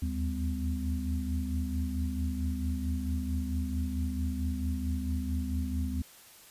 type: tone cluster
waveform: sine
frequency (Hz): 75.8 / 80.3 / 201 / 255.4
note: D#2 / E2 / G3 / C4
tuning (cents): -45 / -45 / +44 / -42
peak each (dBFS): -31 / -39 / -38 / -36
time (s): 0.02-6.02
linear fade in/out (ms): 5
effects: white hiss -54 dBFS RMS until 6.5 s + resampled to 32000 Hz